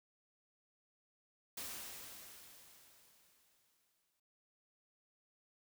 white noise with exponential decay, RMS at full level -44 dBFS, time 1.57-4.2 s, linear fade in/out 5 ms, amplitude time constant 570 ms, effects none

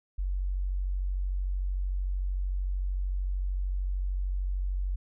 sine tone, 46.65 Hz, F#1, 15 cents sharp, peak -27 dBFS, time 0.18-4.96 s, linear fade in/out 10 ms, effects none

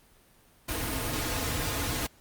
pink noise with comb filter, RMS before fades -31 dBFS, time 0.68-2.07 s, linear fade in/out 10 ms, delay 5.2 ms, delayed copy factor -0.75, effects pink hiss -60 dBFS RMS until 2.2 s + Opus 32 kbps

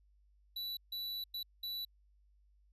square tone bursts at uneven times, 3951 Hz, B7, in tune, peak -39 dBFS, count 4, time 0.56-0.77 / 0.92-1.24 / 1.34-1.43 / 1.63-1.85 s, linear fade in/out 5 ms, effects added 50 Hz sine -65 dBFS peak until 2.72 s + resampled to 32000 Hz

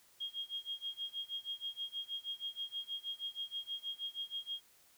sine tone with tremolo, 3252 Hz, G#7, 37 cents flat, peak -36 dBFS, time 0.2-4.61 s, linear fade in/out 10 ms, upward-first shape sine, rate 6.3 Hz, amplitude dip 95%, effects white hiss -66 dBFS RMS until 4.97 s

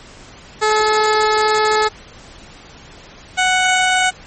15% pulse tone pair in turn, 430 / 741.4 Hz, A4 / F#5, -40 / +3 cents, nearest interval major sixth, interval 943 cents, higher second, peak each -6 dBFS, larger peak neither, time 0.61-1.89 / 3.37-4.11 s, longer first, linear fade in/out 20 ms, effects pink hiss -40 dBFS RMS until 4.26 s + MP3 32 kbps

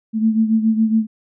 sine beating tone pair, 220 / 227.2 Hz, A3 / A#3, 0 / -44 cents, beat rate 7.2 Hz, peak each -14 / -20 dBFS, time 0.13-1.07 s, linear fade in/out 50 ms, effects none

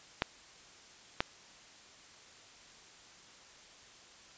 clicks, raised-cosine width 0.3 ms, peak -12 dBFS, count 2, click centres 0.221 / 1.205 s, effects white hiss -56 dBFS RMS until 4.37 s + resampled to 16000 Hz

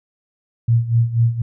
sine tone with tremolo, 116.54 Hz, A#2, in tune, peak -10 dBFS, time 0.68-1.42 s, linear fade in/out 5 ms, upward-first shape sine, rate 4.1 Hz, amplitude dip 80%, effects none

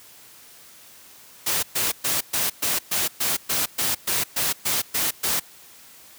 white noise bursts, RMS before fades -23 dBFS, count 14, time 1.46-5.4 s, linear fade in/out 10 ms, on 170 ms, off 120 ms, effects white hiss -48 dBFS RMS until 6.18 s + high-pass 60 Hz 12 dB/octave

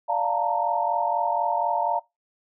sine chord, Bb major seventh, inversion first, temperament equal with one note detuned, 587.3 / 698.5 / 888.2 / 932.3 Hz, D5 / F5 / A5 / Bb5, 0 / 0 / +16 / 0 cents, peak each -30 / -26 / -27 / -26 dBFS, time 0.08-2 s, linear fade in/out 20 ms, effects noise-tail reverb RT60 0.2 s tail -21 dB re dry

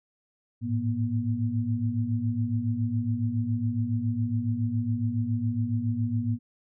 sine tone cluster, 106 / 113.2 / 240.2 Hz, G#2 / A2 / B3, +36 / +50 / -48 cents, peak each -29 dBFS, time 0.61-6.39 s, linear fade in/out 50 ms, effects none

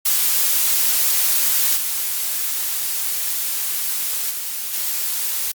blue noise with level steps, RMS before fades -17 / -22 / -26 / -22 dBFS, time 0.05-5.52 s, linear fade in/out 10 ms, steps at 1.76 / 4.3 / 4.73 s, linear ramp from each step 10 ms, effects Opus 48 kbps

